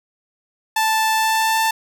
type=tone with pitch glide; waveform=sawtooth; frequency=880 to 888.7 Hz; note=A5 to A5; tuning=0 to +17 cents; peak=-12 dBFS; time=0.76-1.71 s; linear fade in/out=5 ms; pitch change=+17 cents; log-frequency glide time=1.15-1.59 s; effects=none